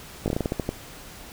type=slowing click train; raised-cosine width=2 ms; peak=-11 dBFS; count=10; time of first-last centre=0.26-0.691 s; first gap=19 ms; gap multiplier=1.22; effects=pink hiss -43 dBFS RMS until 1.32 s